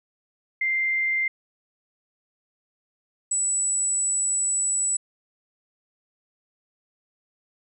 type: tone pair in turn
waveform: sine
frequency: 2093 / 7898 Hz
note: C7 / B8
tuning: 0 / -1 cents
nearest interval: octave + major seventh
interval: 2299 cents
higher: second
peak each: -21 dBFS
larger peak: neither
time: 0.61-1.28 / 3.31-4.97 s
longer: second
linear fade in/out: 5 ms
effects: none